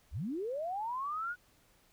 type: linear sweep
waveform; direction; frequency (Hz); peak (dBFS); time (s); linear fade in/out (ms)
sine; up; 44.53 to 1480; -34; 0.11-1.36; 50
effects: pink hiss -67 dBFS RMS until 1.92 s